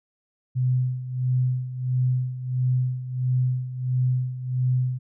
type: tone with tremolo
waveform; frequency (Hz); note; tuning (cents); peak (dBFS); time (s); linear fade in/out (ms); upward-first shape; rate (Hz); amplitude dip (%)
sine; 127; B2; +49; -18; 0.55-4.99; 20; sine; 1.5; 75
effects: none